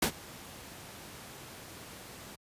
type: noise with ADSR envelope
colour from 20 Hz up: pink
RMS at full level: -25 dBFS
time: 0.02-2.36 s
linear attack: 6 ms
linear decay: 82 ms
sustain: -22 dB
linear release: 15 ms
effects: high-pass 80 Hz 12 dB/octave + resampled to 32000 Hz